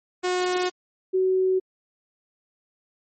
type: tone pair in turn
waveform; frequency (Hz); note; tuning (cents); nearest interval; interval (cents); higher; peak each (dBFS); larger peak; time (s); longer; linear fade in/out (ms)
sawtooth / sine; 362.9 / 374.8; F#4 / F#4; -34 / +22; minor second; 56; second; -18; neither; 0.23-0.7 / 1.13-1.6; neither; 20
effects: MP3 32 kbps